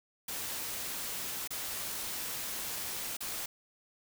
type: noise with dropouts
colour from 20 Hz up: white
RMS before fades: -38 dBFS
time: 0.28-3.46 s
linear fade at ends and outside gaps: 5 ms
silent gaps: 1.476-1.505 / 3.169-3.205 s
effects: none